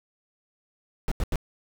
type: noise bursts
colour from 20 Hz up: brown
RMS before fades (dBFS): -24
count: 3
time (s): 1.08-1.357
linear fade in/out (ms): 0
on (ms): 35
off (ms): 86
effects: none